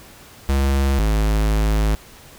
square tone pair in turn, 68.4 / 53.02 Hz, C#2 / G#1, -23 / +37 cents, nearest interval major third, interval 440 cents, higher first, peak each -16 dBFS, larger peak neither, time 0.49-0.99 / 0.99-1.95 s, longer second, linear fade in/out 0 ms, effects pink hiss -44 dBFS RMS until 2.38 s

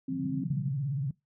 pink band-pass noise, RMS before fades -35 dBFS, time 0.08-0.72 s, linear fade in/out 50 ms, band 140 to 190 Hz, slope 48 dB/octave
sine tone, 264.7 Hz, C4, 20 cents sharp, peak -31 dBFS, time 0.08-0.44 s, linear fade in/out 5 ms
sine tone with vibrato, 138.59 Hz, C#3, in tune, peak -28 dBFS, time 0.5-1.11 s, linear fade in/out 5 ms, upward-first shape triangle, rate 17 Hz, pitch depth 180 cents each way
effects noise-tail reverb RT60 0.2 s tail -22 dB re dry

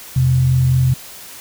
sine tone pair together, 84.63 / 129.2 Hz, E2 / C3, +46 / -21 cents, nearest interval perfect fifth, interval 733 cents, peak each -21 / -11 dBFS, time 0.16-0.94 s, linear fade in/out 5 ms, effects white hiss -36 dBFS RMS until 1.4 s

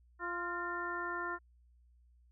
harmonic tone with a mistuned harmonic, 348.1 Hz, F4, 6 cents flat, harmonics 1 / 2 / 3 / 4 / 5, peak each -43 / -47 / -41 / -40 / -43 dBFS, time 0.19-1.39 s, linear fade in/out 50 ms, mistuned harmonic 5, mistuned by +58 cents, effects added 60 Hz sine -62 dBFS peak until 2.31 s

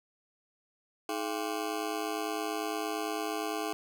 20% pulse ring-modulated tone, 370.4 Hz, F#4, 2 cents sharp, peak -24 dBFS, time 1.09-3.73 s, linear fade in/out 0 ms, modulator 54.4 Hz, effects none

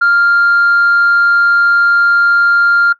sine tone with amplitude modulation, 1396.9 Hz, F6, in tune, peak -4 dBFS, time 0.01-2.93 s, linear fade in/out 10 ms, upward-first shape sine, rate 243 Hz, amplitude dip 25%, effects noise-tail reverb RT60 0.1 s tail -20 dB re dry + tanh soft clip ceiling -4 dBFS

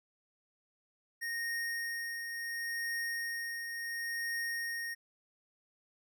square tone with tremolo, 1857 Hz, A#6, 7 cents flat, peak -34 dBFS, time 1.21-4.95 s, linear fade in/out 20 ms, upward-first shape triangle, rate 0.71 Hz, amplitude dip 45%, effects none

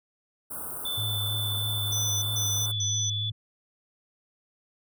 white band-stop noise, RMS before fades -36 dBFS, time 0.5-2.72 s, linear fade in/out 10 ms, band 1500 to 8500 Hz, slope 96 dB/octave
sine tone with pitch glide, 3520 to 3456 Hz, A7 to A7, 0 to -32 cents, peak -29 dBFS, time 0.85-3.3 s, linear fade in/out 5 ms, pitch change -32 cents, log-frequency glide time 2.67-2.73 s
sine tone with vibrato, 106.2 Hz, G#2, 39 cents sharp, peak -30 dBFS, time 0.97-3.32 s, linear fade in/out 10 ms, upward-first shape sine, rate 3.1 Hz, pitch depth 41 cents each way
sine tone bursts, 6000 Hz, F#8, 23 cents sharp, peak -28 dBFS, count 3, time 1.92-3.1 s, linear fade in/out 5 ms, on 300 ms, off 140 ms
effects none

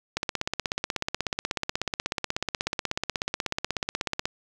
click train, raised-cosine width 0.2 ms, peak -9 dBFS, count 68, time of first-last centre 0.17-4.255 s, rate 16.4 Hz, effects 7-bit

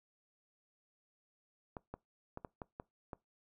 clicks, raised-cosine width 1 ms, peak -29 dBFS, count 7, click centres 1.768 / 1.94 / 2.374 / 2.448 / 2.618 / 2.799 / 3.132 s, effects noise-tail reverb RT60 0.2 s tail -23 dB re dry

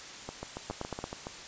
two click trains, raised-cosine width 1 ms, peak -23 / -20 dBFS, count 8 / 4, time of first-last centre 0.29-1.269 / 0.7-1.041 s, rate 7.15 / 8.8 Hz, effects white hiss -45 dBFS RMS until 1.47 s + resampled to 16000 Hz

